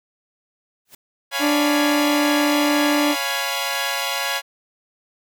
white noise with exponential growth, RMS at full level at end -37 dBFS, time 0.85-0.95 s, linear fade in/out 5 ms, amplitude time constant 20 ms
10% pulse chord, C# dominant seventh, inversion none, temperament equal, 554.4 / 698.5 / 830.6 / 987.8 Hz, C#5 / E#5 / G#5 / B5, 0 / 0 / 0 / 0 cents, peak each -19 dBFS, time 1.31-4.42 s, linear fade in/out 50 ms
harmonic tone, 293.7 Hz, D4, in tune, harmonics 1 / 2 / 3 / 4 / 6 / 7 / 8, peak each -18 / -24 / -28 / -30 / -34 / -35 / -36 dBFS, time 1.39-3.16 s, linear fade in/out 50 ms
effects none

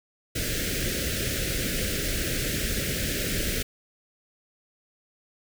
pink band-stop noise, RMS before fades -28 dBFS, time 0.35-3.63 s, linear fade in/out 10 ms, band 590 to 1500 Hz, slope 48 dB/octave, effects none

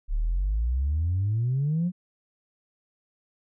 sine exponential sweep, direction up, 34.65 to 185 Hz, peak -21 dBFS, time 0.08-1.92 s, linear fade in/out 50 ms, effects tanh soft clip ceiling -19 dBFS

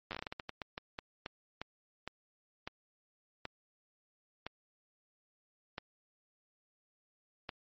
slowing click train, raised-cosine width 0.3 ms, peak -23 dBFS, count 22, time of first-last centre 0.11-7.492 s, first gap 9 ms, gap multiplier 1.3, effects MP3 32 kbps

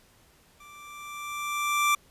25% pulse tone with level ramp, 1174.7 Hz, D6, in tune, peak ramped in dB -45 to -16 dBFS, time 0.6-1.95 s, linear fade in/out 5 ms, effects pink hiss -60 dBFS RMS until 2.1 s + resampled to 32000 Hz

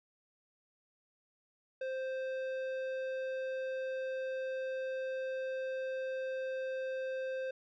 sine tone with tanh clipping, 523.3 Hz, C5, in tune, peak -37 dBFS, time 1.81-7.51 s, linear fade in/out 5 ms, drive 12 dB, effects none

